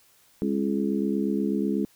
harmonic tone with a mistuned harmonic, 68.2 Hz, C#2, 28 cents flat, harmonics 3 / 4 / 5 / 6, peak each -26 / -28 / -30 / -32 dBFS, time 0.42-1.85 s, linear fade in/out 0 ms, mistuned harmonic 6, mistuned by +56 cents, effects white hiss -60 dBFS RMS until 1.95 s

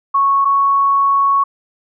sine tone pair in turn, 1105 / 1109.2 Hz, C#6 / C#6, -6 / +1 cents, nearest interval unison, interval 7 cents, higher second, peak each -10 dBFS, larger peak neither, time 0.14-0.45 / 0.45-1.44 s, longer second, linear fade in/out 10 ms, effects none

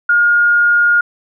sine tone, 1424 Hz, F6, 33 cents sharp, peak -8 dBFS, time 0.09-1.01 s, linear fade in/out 5 ms, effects none

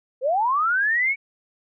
sine linear sweep, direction up, 481.7 to 2266 Hz, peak -18 dBFS, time 0.21-1.16 s, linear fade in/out 50 ms, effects none

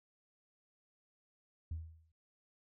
sine tone with exponential decay, 80.8 Hz, E2, 34 cents flat, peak -34 dBFS, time 1.71-2.12 s, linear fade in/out 5 ms, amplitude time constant 88 ms, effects tanh soft clip ceiling -34 dBFS

